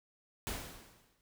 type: noise with exponential decay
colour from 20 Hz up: pink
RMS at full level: -37 dBFS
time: 0.47-1.21 s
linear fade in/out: 0 ms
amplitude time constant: 160 ms
effects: none